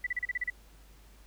sine tone bursts, 1975.5 Hz, B6, in tune, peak -28 dBFS, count 8, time 0.04-0.501 s, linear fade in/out 5 ms, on 27 ms, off 35 ms, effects added 50 Hz sine -54 dBFS peak until 1.26 s + pink hiss -61 dBFS RMS until 1.26 s

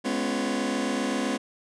sawtooth chord, C# dominant seventh, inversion second, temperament just, 207.9 / 249.5 / 277.2 / 346.5 Hz, G#3 / B3 / C#4 / E#4, +2 / +18 / 0 / -14 cents, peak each -28 / -25 / -26 / -31 dBFS, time 0.04-1.38 s, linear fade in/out 20 ms, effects resampled to 22050 Hz

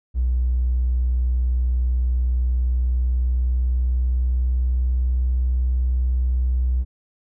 triangle tone with pitch glide, 61.74 to 62.57 Hz, B1 to B1, 0 to +23 cents, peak -13 dBFS, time 0.14-6.85 s, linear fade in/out 50 ms, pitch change +23 cents, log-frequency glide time 2.59-5.26 s, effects tanh soft clip ceiling -15 dBFS

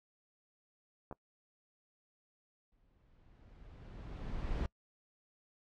clicks, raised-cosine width 1 ms, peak -31 dBFS, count 2, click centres 1.112 / 1.126 s
brown noise with exponential growth, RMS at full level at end -34 dBFS, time 2.72-4.66 s, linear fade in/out 1 ms, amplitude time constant 420 ms
effects noise-tail reverb RT60 0.1 s tail -25 dB re dry + low-pass 4000 Hz 12 dB/octave

